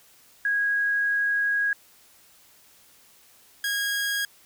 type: tone pair in turn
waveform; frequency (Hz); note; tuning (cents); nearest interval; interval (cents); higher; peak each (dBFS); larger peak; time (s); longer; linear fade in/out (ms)
sine / sawtooth; 1648 / 1639.6; G#6 / G#6; -14 / -23; unison; 9; first; -21; neither; 0.45-1.73 / 3.64-4.25; first; 2
effects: white hiss -56 dBFS RMS until 4.45 s